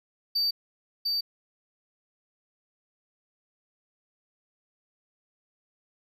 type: tone with echo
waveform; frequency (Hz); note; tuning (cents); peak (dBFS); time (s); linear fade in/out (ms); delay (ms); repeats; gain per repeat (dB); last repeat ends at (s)
triangle; 4620; D8; -29; -22; 0.35-0.51; 10; 700; 1; -2; 1.21
effects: none